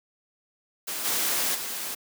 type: noise with level steps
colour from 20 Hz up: white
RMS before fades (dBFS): -32 / -26 / -33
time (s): 0.87-1.95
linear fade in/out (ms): 10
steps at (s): 1.04 / 1.54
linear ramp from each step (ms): 20
effects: high-pass 200 Hz 12 dB/octave